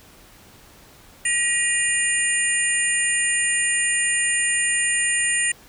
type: tone cluster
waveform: sine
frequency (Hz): 1910 / 2459 / 2814 / 7040 / 8960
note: A#6 / D#7 / F7 / A8 / C#9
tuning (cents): +42 / -21 / +12 / 0 / +18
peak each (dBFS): -23 / -27 / -29 / -29 / -22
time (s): 1.25-5.52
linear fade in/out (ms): 5
effects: pink hiss -49 dBFS RMS until 5.68 s